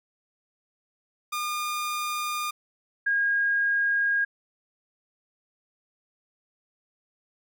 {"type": "tone pair in turn", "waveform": ["sawtooth", "sine"], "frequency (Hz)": [1212, 1629.5], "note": ["D#6", "G#6"], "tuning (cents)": [-46, -33], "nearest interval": "perfect fourth", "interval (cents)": 513, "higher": "second", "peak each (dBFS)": [-24, -21], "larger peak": "second", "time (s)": [[1.32, 2.51], [3.06, 4.25]], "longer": "neither", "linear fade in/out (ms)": 10, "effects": []}